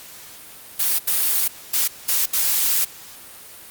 blue noise bursts at uneven times, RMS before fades -19 dBFS, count 5, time 0.79-0.99 / 1.07-1.48 / 1.73-1.88 / 2.08-2.26 / 2.33-2.85 s, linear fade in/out 10 ms, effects white hiss -41 dBFS RMS until 3.7 s + Opus 48 kbps

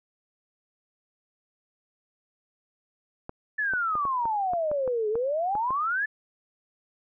clicks, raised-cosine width 1 ms, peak -22 dBFS, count 11, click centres 3.294 / 3.736 / 3.954 / 4.053 / 4.255 / 4.535 / 4.715 / 4.877 / 5.155 / 5.553 / 5.706 s
sine exponential two-way sweep, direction down then up, 1760 to 415.3 to 1760 Hz, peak -24 dBFS, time 3.58-6.06 s, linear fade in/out 10 ms, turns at 5.09 s
effects none

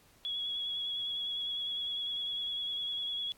sine tone with vibrato, 3353 Hz, G#7, 16 cents sharp, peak -33 dBFS, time 0.25-3.32 s, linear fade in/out 0 ms, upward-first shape triangle, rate 9.9 Hz, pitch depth 27 cents each way, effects pink hiss -63 dBFS RMS until 3.37 s + AAC 64 kbps

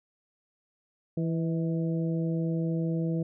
harmonic tone with a mistuned harmonic, 164.81 Hz, E3, in tune, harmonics 1 / 2 / 3 / 4, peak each -27 / -33 / -37 / -43 dBFS, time 1.17-3.23 s, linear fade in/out 5 ms, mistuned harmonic 4, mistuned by -42 cents, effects none

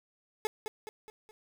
30% pulse tone with echo, 431.2 Hz, A4, 35 cents flat, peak -26 dBFS, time 0.45-0.47 s, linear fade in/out 0 ms, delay 210 ms, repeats 4, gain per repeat -6 dB, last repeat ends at 1.31 s, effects 11-bit

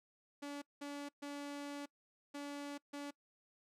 sawtooth tone bursts at uneven times, 286.6 Hz, D4, 42 cents flat, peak -39 dBFS, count 5, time 0.42-0.62 / 0.81-1.09 / 1.22-1.86 / 2.34-2.78 / 2.93-3.11 s, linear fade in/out 10 ms, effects noise-tail reverb RT60 0.1 s tail -23 dB re dry + low-pass 10000 Hz 12 dB/octave

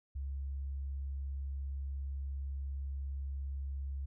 sine tone, 68.6 Hz, C#2, 17 cents flat, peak -36 dBFS, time 0.15-4.06 s, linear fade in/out 10 ms, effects none

